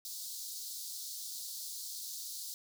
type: high-pass noise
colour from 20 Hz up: pink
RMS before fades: -43 dBFS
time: 0.05-2.54 s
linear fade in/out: 0 ms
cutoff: 4000 Hz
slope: 48 dB/octave
effects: none